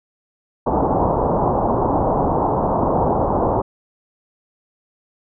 white low-pass noise, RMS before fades -18 dBFS, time 0.66-3.62 s, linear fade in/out 10 ms, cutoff 990 Hz, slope 48 dB/octave, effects none

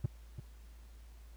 triangle tone with echo, 116.4 Hz, A#2, 2 cents flat, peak -25 dBFS, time 0.04-0.06 s, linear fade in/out 5 ms, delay 340 ms, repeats 1, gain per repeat -11 dB, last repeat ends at 0.4 s, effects added 56 Hz sine -51 dBFS peak until 1.36 s + pink hiss -66 dBFS RMS until 1.36 s

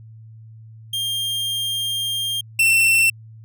45% pulse tone pair in turn, 3202 / 2693 Hz, G7 / E7, +36 / +36 cents, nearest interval minor third, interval 300 cents, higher first, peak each -21 / -13 dBFS, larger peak second, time 0.93-2.41 / 2.59-3.1 s, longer first, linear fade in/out 5 ms, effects added 111 Hz sine -39 dBFS peak until 3.44 s

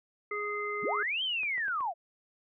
harmonic tone, 415.3 Hz, G#4, in tune, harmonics 1 / 3 / 5, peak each -36 / -36 / -36 dBFS, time 0.31-1.03 s, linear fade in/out 5 ms
sine linear two-way sweep, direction up then down, 78.7 to 3203 to 623 Hz, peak -29 dBFS, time 0.82-1.94 s, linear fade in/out 50 ms, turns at 1.23 s
clicks, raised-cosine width 0.5 ms, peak -33 dBFS, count 4, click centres 1.433 / 1.58 / 1.682 / 1.807 s
effects none

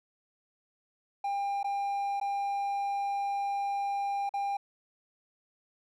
triangle tone with dropouts, 800 Hz, G5, 35 cents sharp, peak -27 dBFS, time 1.24-4.57 s, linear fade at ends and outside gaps 5 ms, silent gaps 1.631-1.643 / 2.2-2.212 / 4.293-4.338 s, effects none

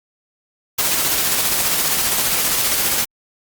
white noise with tremolo, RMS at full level -17 dBFS, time 0.78-3.05 s, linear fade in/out 10 ms, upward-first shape square, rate 15 Hz, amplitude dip 25%, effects Opus 48 kbps

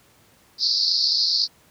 white band-pass noise, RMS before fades -21 dBFS, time 0.58-1.48 s, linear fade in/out 50 ms, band 4200 to 5100 Hz, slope 96 dB/octave, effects pink hiss -56 dBFS RMS until 1.7 s + high-pass 80 Hz 12 dB/octave

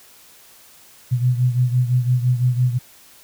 sine beating tone pair, 123.47 / 129.37 Hz, B2 / C3, 0 / -19 cents, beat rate 5.9 Hz, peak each -16 / -21 dBFS, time 1.11-2.79 s, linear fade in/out 20 ms, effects white hiss -48 dBFS RMS until 3.23 s

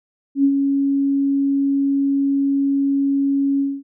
sine tone with ADSR envelope, 277.2 Hz, C#4, in tune, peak -10 dBFS, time 0.35-3.83 s, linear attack 91 ms, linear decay 70 ms, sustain -5 dB, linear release 230 ms, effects none

